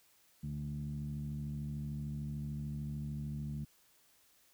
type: tone with low-pass filter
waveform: 15% pulse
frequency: 73.42 Hz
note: D2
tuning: in tune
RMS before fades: -40 dBFS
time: 0.43-3.65 s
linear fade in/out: 10 ms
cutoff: 180 Hz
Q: 5.4
effects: white hiss -68 dBFS RMS until 4.53 s